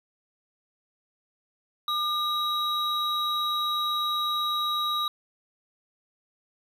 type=tone pair together; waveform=triangle; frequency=1207 / 3839 Hz; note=D6 / B7; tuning=+47 / -50 cents; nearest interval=octave + minor sixth; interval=2003 cents; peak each=-26 dBFS; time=1.88-5.08 s; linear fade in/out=2 ms; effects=none